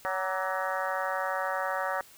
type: harmonic tone with a mistuned harmonic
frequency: 187.7 Hz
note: F#3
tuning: 25 cents sharp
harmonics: 3 / 4 / 5 / 6 / 7 / 8 / 9 / 10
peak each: -34 / -35 / -36 / -37 / -37 / -38 / -39 / -39 dBFS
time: 0.05-2.01 s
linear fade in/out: 0 ms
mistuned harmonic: 6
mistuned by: +58 cents
effects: white hiss -54 dBFS RMS until 2.17 s